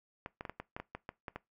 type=clicks; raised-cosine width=0.5 ms; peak=-25 dBFS; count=11; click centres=0.261 / 0.409 / 0.452 / 0.496 / 0.6 / 0.765 / 0.8 / 0.95 / 1.091 / 1.282 / 1.36 s; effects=noise-tail reverb RT60 0.2 s tail -21 dB re dry